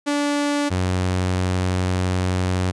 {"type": "tone pair in turn", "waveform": "sawtooth", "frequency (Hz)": [289.6, 91.8], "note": ["D4", "F#2"], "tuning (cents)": [-24, -13], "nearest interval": "octave + minor sixth", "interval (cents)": 1989, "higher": "first", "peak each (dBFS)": -15, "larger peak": "neither", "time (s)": [[0.06, 0.7], [0.7, 2.72]], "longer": "second", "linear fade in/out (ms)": 20, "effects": ["resampled to 22050 Hz"]}